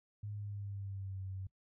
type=tone with pitch glide; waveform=sine; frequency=103.83 to 95.21 Hz; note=G#2 to G2; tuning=0 to -50 cents; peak=-40 dBFS; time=0.23-1.47 s; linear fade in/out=5 ms; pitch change=-150 cents; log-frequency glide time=0.33-1.21 s; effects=noise-tail reverb RT60 0.1 s tail -21 dB re dry